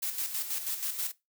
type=noise with tremolo; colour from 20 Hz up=blue; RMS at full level=-32 dBFS; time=0.02-1.12 s; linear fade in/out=10 ms; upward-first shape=square; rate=6.2 Hz; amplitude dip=55%; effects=noise-tail reverb RT60 0.2 s tail -18 dB re dry